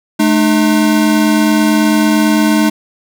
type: tone pair together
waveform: square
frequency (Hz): 214.8 / 303.8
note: A3 / D#4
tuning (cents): -41 / -41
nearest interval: tritone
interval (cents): 600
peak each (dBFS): -12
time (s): 0.19-2.7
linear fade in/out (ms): 10
effects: none